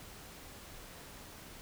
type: silence
effects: pink hiss -51 dBFS RMS until 1.61 s